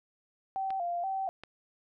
sine tone with vibrato, 732 Hz, F#5, 19 cents flat, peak -30 dBFS, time 0.56-1.29 s, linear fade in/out 0 ms, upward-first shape square, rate 2.1 Hz, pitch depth 90 cents each way
clicks, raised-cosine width 0.3 ms, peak -28 dBFS, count 2, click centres 0.705 / 1.436 s
effects none

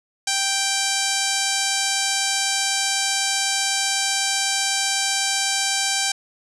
5% pulse tone with low-pass filter, 784 Hz, G5, in tune, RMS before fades -22 dBFS, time 0.27-6.12 s, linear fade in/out 5 ms, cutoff 7900 Hz, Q 1.3, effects none

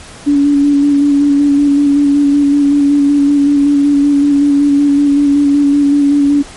sine tone with vibrato, 285.4 Hz, D4, 49 cents flat, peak -6 dBFS, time 0.26-6.43 s, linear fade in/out 20 ms, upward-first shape square, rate 5.3 Hz, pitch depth 18 cents each way, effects pink hiss -33 dBFS RMS until 6.56 s + MP3 48 kbps

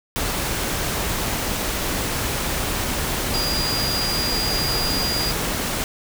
sine tone in noise, 4837 Hz, D#8, 50 cents flat, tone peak -23 dBFS, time 3.34-5.31 s, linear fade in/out 0 ms, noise pink, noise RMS -24 dBFS, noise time 0.16-5.84 s, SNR -2 dB, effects none

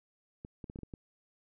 clicks, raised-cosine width 3 ms, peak -30 dBFS, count 7, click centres 0.449 / 0.642 / 0.699 / 0.759 / 0.789 / 0.833 / 0.938 s, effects none

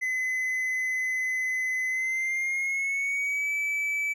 triangle tone with pitch glide, 2029 to 2304 Hz, B6 to D7, +46 to -34 cents, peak -24 dBFS, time 0.01-4.14 s, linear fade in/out 20 ms, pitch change +220 cents, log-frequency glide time 1.87-3.52 s, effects none

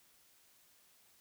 silence, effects white hiss -67 dBFS RMS until 1.2 s

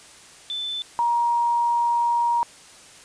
sine tone pair in turn, 3520 / 945.1 Hz, A7 / A#5, 0 / +24 cents, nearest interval octave + major seventh, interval 2276 cents, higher first, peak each -26 / -18 dBFS, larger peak second, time 0.5-0.82 / 0.99-2.43 s, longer second, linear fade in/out 0 ms, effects white hiss -47 dBFS RMS until 3.04 s + resampled to 22050 Hz

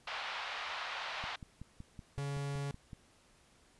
pink band-pass noise, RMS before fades -41 dBFS, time 0.07-1.36 s, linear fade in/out 5 ms, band 750 to 4000 Hz, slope 24 dB/octave
click train, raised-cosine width 5 ms, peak -34 dBFS, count 10, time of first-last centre 1.24-2.932 s, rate 5.32 Hz
45% pulse tone, 140.9 Hz, C#3, 29 cents sharp, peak -36 dBFS, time 2.18-2.71 s, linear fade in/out 0 ms
effects pink hiss -66 dBFS RMS until 3.79 s + resampled to 24000 Hz

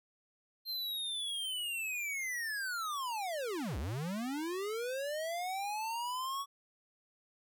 square linear two-way sweep, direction down then up, 4186 to 58.6 to 1131 Hz, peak -36 dBFS, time 0.65-6.46 s, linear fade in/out 50 ms, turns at 3.78 s, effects none

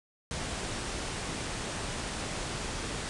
pink low-pass noise, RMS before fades -36 dBFS, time 0.31-3.09 s, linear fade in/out 0 ms, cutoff 9800 Hz, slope 96 dB/octave, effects none

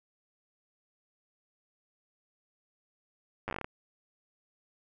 slowing click train, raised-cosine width 0.5 ms, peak -20 dBFS, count 10, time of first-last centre 3.48-3.645 s, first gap 9 ms, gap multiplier 1.17, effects none

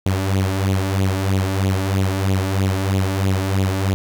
sawtooth tone with flanger, 96 Hz, G2, 36 cents flat, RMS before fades -19 dBFS, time 0.06-3.94 s, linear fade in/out 0 ms, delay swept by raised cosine 0.28 to 3.48 ms, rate 3.1 Hz, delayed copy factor +0.7, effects none

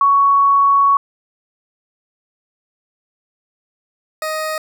sine / 20% pulse tone pair in turn, 1116 / 625.1 Hz, C#6 / D#5, +11 / +8 cents, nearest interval minor seventh, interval 1003 cents, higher first, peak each -9 / -15 dBFS, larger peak first, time 0.01-0.97 / 4.22-4.58 s, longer first, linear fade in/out 2 ms, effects none

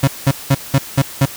35% pulse tone bursts, 136.8 Hz, C#3, 23 cents flat, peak -7 dBFS, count 6, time 0.03-1.256 s, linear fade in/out 5 ms, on 46 ms, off 190 ms, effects white hiss -32 dBFS RMS until 1.36 s

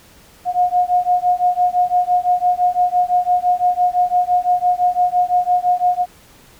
sine beating tone pair, 716 / 721.9 Hz, F5 / F#5, +43 / -43 cents, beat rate 5.9 Hz, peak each -16 dBFS, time 0.45-6.06 s, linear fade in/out 50 ms, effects pink hiss -47 dBFS RMS until 6.59 s

